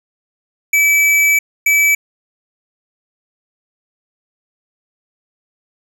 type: tone bursts at uneven times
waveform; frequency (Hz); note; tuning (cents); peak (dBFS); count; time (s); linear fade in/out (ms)
square; 2302; D7; -35; -10; 2; 0.73-1.39 / 1.66-1.95; 5
effects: none